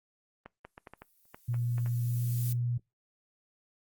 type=clicks; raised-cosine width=0.5 ms; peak=-30 dBFS; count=10; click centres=0.46 / 0.65 / 0.779 / 0.872 / 0.936 / 1.02 / 1.345 / 1.543 / 1.782 / 1.861 s
type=noise with exponential growth; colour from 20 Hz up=violet; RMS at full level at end=-38 dBFS; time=0.64-2.53 s; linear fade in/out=5 ms; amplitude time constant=410 ms
type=tone with pitch glide; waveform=sine; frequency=119.6 to 120.78 Hz; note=A#2 to B2; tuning=+45 to -38 cents; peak=-28 dBFS; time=1.48-2.78 s; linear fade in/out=10 ms; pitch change=+17 cents; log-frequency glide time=1.98-2.47 s
effects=noise-tail reverb RT60 0.2 s tail -23 dB re dry + Opus 24 kbps